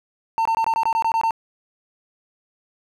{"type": "tone bursts", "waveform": "triangle", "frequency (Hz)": 903, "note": "A5", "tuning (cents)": 45, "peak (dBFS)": -15, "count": 10, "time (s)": [0.38, 1.308], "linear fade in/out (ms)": 0, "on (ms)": 73, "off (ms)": 22, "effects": []}